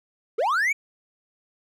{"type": "linear sweep", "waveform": "triangle", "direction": "up", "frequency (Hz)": [388, 2349], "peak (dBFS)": -18, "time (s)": [0.38, 0.73], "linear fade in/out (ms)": 10, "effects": []}